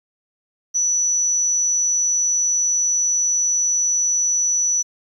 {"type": "tone", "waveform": "sine", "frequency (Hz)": 5930, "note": "F#8", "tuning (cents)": 3, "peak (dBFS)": -16, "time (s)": [0.74, 4.83], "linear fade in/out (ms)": 20, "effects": ["9-bit"]}